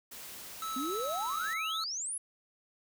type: noise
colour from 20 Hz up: white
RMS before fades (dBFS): -46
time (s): 0.11-1.54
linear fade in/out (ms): 10
type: tone with vibrato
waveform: square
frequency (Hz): 1300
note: E6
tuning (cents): -24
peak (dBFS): -36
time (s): 0.62-1.84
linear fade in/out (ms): 2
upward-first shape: sine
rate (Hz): 3.6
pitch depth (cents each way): 10
type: exponential sweep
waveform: sine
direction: up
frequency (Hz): 246.9 to 11030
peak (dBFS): -34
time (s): 0.76-2.18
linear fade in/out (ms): 5
effects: none